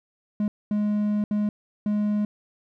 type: tone bursts at uneven times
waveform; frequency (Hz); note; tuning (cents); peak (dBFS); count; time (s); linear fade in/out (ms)
triangle; 208.8; G#3; +10; -19; 4; 0.4-0.48 / 0.71-1.24 / 1.31-1.49 / 1.86-2.25; 2
effects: none

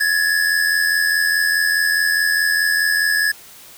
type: tone pair together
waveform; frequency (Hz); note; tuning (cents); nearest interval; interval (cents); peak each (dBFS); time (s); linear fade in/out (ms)
square; 1675.2 / 1760; G#6 / A6; +15 / 0; minor second; 85; -17 / -21; 0-3.32; 10
effects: white hiss -42 dBFS RMS until 3.77 s

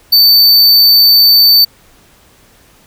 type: tone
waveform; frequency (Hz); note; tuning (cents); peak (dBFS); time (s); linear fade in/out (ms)
square; 4555; C#8; +46; -4; 0.12-1.65; 10
effects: pink hiss -46 dBFS RMS until 2.86 s

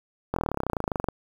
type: slowing click train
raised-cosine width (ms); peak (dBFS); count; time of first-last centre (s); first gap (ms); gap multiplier
1; -12; 24; 0.34-1.086; 23; 1.03
effects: 7-bit

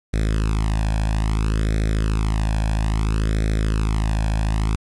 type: tone with flanger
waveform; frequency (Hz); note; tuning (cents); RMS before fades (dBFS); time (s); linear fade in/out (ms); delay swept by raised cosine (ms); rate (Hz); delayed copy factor
sawtooth; 53.6; A1; -45; -20; 0.13-4.76; 10; 0.51 to 1.21; 0.6; +0.95
effects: resampled to 24000 Hz + 8-bit

